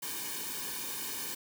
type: noise with comb filter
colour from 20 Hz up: white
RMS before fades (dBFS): -38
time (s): 0.02-1.35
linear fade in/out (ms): 10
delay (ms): 1.5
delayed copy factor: -1
effects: none